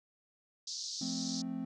pink band-pass noise, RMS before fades -41 dBFS, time 0.67-1.42 s, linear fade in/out 5 ms, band 4200 to 6300 Hz, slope 48 dB/octave
triangle chord, F major, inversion none, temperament equal, 174.61 / 220 / 261.6 Hz, F3 / A3 / C4, 0 / 0 / 0 cents, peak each -41 / -39 / -36 dBFS, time 1.01-1.65 s, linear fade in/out 5 ms
effects none

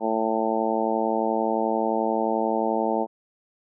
harmonic tone, 111.4 Hz, A2, 22 cents sharp, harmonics 2 / 3 / 4 / 5 / 6 / 7 / 8, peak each -29 / -29 / -29 / -29 / -29 / -29 / -29 dBFS, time 0-3.07 s, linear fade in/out 50 ms, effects none

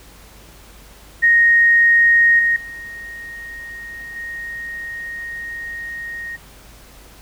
sine tone with level steps, 1864.7 Hz, A#6, in tune, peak -9 / -13 / -30 / -26 dBFS, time 1.22-6.37 s, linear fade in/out 20 ms, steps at 2.39 / 2.56 / 4.16 s, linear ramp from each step 2 ms, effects added 50 Hz sine -45 dBFS peak until 7.21 s + pink hiss -45 dBFS RMS until 7.21 s

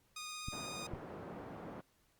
10% pulse tone with vibrato, 1235 Hz, D#6, 13 cents flat, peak -35 dBFS, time 0.16-0.87 s, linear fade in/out 5 ms, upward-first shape sine, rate 16 Hz, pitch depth 12 cents each way
clicks, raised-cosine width 5 ms, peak -29 dBFS, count 2, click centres 0.485 / 0.936 s
pink band-pass noise, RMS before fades -48 dBFS, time 0.52-1.81 s, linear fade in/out 5 ms, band 140 to 980 Hz, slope 12 dB/octave
effects pink hiss -73 dBFS RMS until 2.19 s + Opus 48 kbps

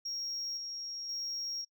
sine tone with tremolo, 5588 Hz, F8, in tune, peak -33 dBFS, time 0.05-1.65 s, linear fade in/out 10 ms, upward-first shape square, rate 0.96 Hz, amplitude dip 40%, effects noise-tail reverb RT60 0.1 s tail -26 dB re dry + tanh soft clip ceiling -33 dBFS

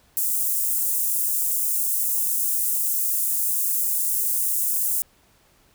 white high-pass noise, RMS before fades -23 dBFS, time 0.17-5.02 s, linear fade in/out 0 ms, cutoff 8100 Hz, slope 24 dB/octave, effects pink hiss -59 dBFS RMS until 5.74 s

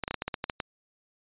clicks, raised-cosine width 0.3 ms, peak -14 dBFS, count 10, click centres 0.037 / 0.079 / 0.11 / 0.143 / 0.221 / 0.28 / 0.342 / 0.441 / 0.498 / 0.602 s, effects resampled to 8000 Hz

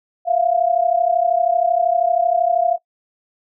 sine tone pair together, 676 / 708.8 Hz, E5 / F5, +43 / +25 cents, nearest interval minor second, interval 82 cents, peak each -17 dBFS, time 0.25-2.78 s, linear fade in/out 50 ms, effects noise-tail reverb RT60 0.1 s tail -22 dB re dry

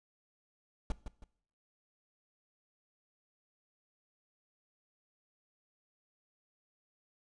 brown noise with echo, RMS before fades -31 dBFS, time 0.9-0.92 s, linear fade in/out 2 ms, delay 160 ms, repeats 2, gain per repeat -9 dB, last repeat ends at 1.24 s, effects noise-tail reverb RT60 0.6 s tail -19 dB re dry + resampled to 22050 Hz

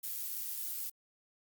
violet noise with amplitude modulation, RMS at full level -36 dBFS, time 0.03-0.9 s, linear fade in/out 10 ms, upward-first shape sine, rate 110 Hz, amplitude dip 60%, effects Opus 48 kbps

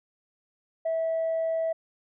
sine tone, 652 Hz, E5, 19 cents flat, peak -23 dBFS, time 0.85-1.73 s, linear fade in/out 10 ms, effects tanh soft clip ceiling -22 dBFS

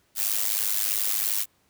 blue noise with amplitude modulation, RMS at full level -22 dBFS, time 0.15-1.46 s, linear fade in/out 50 ms, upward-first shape sine, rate 103 Hz, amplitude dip 85%, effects pink hiss -66 dBFS RMS until 1.69 s + high-pass 60 Hz 12 dB/octave

